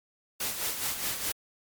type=noise with tremolo; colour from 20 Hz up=white; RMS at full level=-30 dBFS; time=0.4-1.32 s; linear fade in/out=5 ms; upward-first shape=sine; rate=4.8 Hz; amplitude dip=55%; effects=MP3 96 kbps